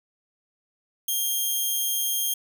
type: tone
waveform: 5% pulse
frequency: 3212 Hz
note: G7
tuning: 41 cents sharp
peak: -15 dBFS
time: 1.08-2.34 s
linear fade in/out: 5 ms
effects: none